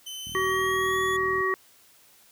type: tone with pitch glide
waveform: sawtooth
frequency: 3048 to 3402 Hz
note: G7 to G#7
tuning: -49 to +41 cents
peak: -32 dBFS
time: 0.06-1.17 s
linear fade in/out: 10 ms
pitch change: +190 cents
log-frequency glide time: 0.28-0.99 s
type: click train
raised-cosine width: 5 ms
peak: -31 dBFS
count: 47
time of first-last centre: 0.27-1.406 s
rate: 40.5 Hz
type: harmonic tone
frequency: 378.3 Hz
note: F#4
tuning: 38 cents sharp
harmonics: 1 / 3 / 5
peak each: -27 / -27 / -27 dBFS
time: 0.35-1.54 s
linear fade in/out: 0 ms
effects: white hiss -57 dBFS RMS until 2.31 s + high-pass 60 Hz 12 dB/octave